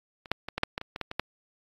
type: clicks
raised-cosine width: 0.3 ms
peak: -28 / -9 / -18 / -14 / -7 / -15 / -20 / -18 / -15 / -19 / -10 dBFS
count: 11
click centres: 0.258 / 0.316 / 0.486 / 0.58 / 0.634 / 0.779 / 0.814 / 0.961 / 1.013 / 1.114 / 1.196 s
effects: AAC 32 kbps